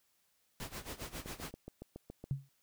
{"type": "noise with tremolo", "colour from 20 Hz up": "pink", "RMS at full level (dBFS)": -42, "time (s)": [0.6, 1.51], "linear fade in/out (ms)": 0, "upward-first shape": "sine", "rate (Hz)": 7.4, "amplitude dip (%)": 85}
{"type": "click train", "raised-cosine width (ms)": 2, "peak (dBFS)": -32, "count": 8, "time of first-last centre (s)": [1.26, 2.24], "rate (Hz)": 7.14}
{"type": "tone with exponential decay", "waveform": "sine", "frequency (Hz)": 137.1, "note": "C#3", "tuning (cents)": -19, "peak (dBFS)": -28, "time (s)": [2.31, 2.49], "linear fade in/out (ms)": 0, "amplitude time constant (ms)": 37}
{"effects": ["white hiss -75 dBFS RMS until 2.62 s"]}